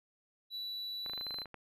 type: tone with pitch glide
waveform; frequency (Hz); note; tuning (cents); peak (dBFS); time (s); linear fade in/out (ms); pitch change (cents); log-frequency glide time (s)
triangle; 3947 to 4063; B7 to B7; -2 to +48; -37; 0.5-1.46; 50; +50; 1.03-1.27
type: clicks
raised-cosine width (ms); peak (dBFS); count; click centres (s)
0.5; -31; 12; 1.062 / 1.097 / 1.135 / 1.177 / 1.211 / 1.267 / 1.308 / 1.343 / 1.386 / 1.418 / 1.457 / 1.543
effects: none